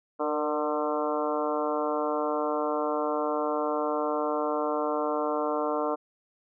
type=harmonic tone with a mistuned harmonic; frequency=150 Hz; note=D3; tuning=37 cents sharp; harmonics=2 / 3 / 4 / 5 / 6 / 7 / 8 / 9; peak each=-33 / -31 / -31 / -35 / -37 / -34 / -37 / -39 dBFS; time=0.19-5.96 s; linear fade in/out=20 ms; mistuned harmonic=3; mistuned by=+36 cents; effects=none